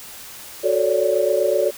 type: chord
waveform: sine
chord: D major seventh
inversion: first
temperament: equal with one note detuned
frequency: 370 / 440 / 554.4 / 582.3 Hz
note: F#4 / A4 / C#5 / D5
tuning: 0 / 0 / 0 / -15 cents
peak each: -23 / -22 / -21 / -20 dBFS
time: 0.63-1.71 s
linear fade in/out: 20 ms
effects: white hiss -38 dBFS RMS until 1.77 s